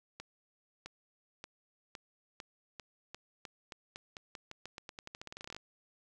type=accelerating click train; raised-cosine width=0.2 ms; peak=-27 dBFS; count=30; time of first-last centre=0.2-5.565 s; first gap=660 ms; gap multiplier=0.88; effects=none